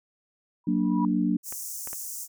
sine tone with exponential growth, 975 Hz, B5, 23 cents flat, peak -26 dBFS, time 0.64-1.05 s, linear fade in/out 2 ms, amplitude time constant 87 ms
sine chord, Gb augmented, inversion none, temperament equal, 185 / 233.1 / 293.7 Hz, Gb3 / Bb3 / D4, 0 / 0 / 0 cents, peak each -26 dBFS, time 0.67-1.37 s, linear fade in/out 5 ms
pink high-pass noise, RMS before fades -36 dBFS, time 1.43-2.28 s, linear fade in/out 50 ms, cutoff 6000 Hz, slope 48 dB/octave
clicks, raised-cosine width 0.5 ms, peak -25 dBFS, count 3, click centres 1.525 / 1.874 / 1.931 s
effects none

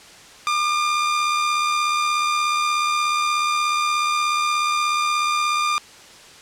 sawtooth tone with amplitude modulation, 1202 Hz, D6, 40 cents sharp, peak -13 dBFS, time 0.47-5.78 s, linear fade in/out 0 ms, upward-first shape sine, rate 76.7 Hz, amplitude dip 35%, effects white hiss -44 dBFS RMS until 6.41 s + low-pass 7000 Hz 12 dB/octave

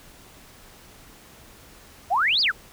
sine exponential two-way sweep, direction up then down, 645 to 5060 to 1202 Hz, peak -18 dBFS, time 2.1-2.52 s, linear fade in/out 20 ms, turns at 2.41 s, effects pink hiss -49 dBFS RMS until 2.72 s

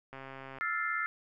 click train, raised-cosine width 0.5 ms, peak -30 dBFS, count 62, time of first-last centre 0.13-0.585 s, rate 134 Hz
sine chord, F major seventh, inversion third, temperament equal, 1318.5 / 1396.9 / 1760 / 2093 Hz, E6 / F6 / A6 / C7, 0 / 0 / 0 / 0 cents, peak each -36 dBFS, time 0.61-1.06 s, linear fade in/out 0 ms
effects none

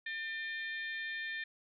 harmonic tone with a mistuned harmonic, 599 Hz, D5, 34 cents sharp, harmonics 3 / 4 / 5 / 6 / 7, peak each -38 / -46 / -53 / -48 / -57 dBFS, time 0.06-1.44 s, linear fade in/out 5 ms, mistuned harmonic 5, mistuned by +100 cents, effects none

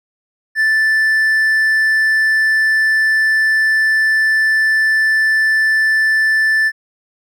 triangle tone, 1760 Hz, A6, in tune, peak -9 dBFS, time 0.55-6.72 s, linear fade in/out 50 ms, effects none

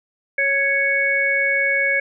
harmonic tone, 554.4 Hz, C#5, in tune, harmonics 1 / 3 / 4, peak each -25 / -21 / -18 dBFS, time 0.38-2 s, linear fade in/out 5 ms, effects none

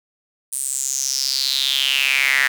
square tone with high-pass filter sweep, 67.4 Hz, C#2, 48 cents flat, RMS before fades -20 dBFS, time 0.52-2.48 s, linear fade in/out 10 ms, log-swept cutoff 9400 to 1800 Hz, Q 6.3, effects none

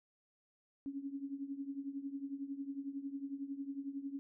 sine tone with tremolo, 277.2 Hz, C#4, in tune, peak -36 dBFS, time 0.86-4.19 s, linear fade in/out 0 ms, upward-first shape triangle, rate 11 Hz, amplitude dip 85%, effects none

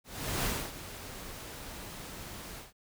pink noise with ADSR envelope, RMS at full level -31 dBFS, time 0.04-2.73 s, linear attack 400 ms, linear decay 270 ms, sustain -13 dB, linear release 160 ms, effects none

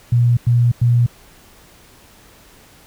sine tone bursts, 120 Hz, B2, 49 cents flat, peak -10 dBFS, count 3, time 0.12-1.064 s, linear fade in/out 5 ms, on 250 ms, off 97 ms, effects pink hiss -47 dBFS RMS until 2.86 s

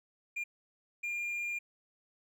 triangle tone bursts at uneven times, 2405 Hz, D7, 41 cents sharp, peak -32 dBFS, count 2, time 0.36-0.44 / 1.03-1.59 s, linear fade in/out 10 ms, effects none

